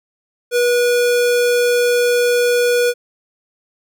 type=tone; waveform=square; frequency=485 Hz; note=B4; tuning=31 cents flat; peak=-13 dBFS; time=0.51-2.94 s; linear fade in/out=50 ms; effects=none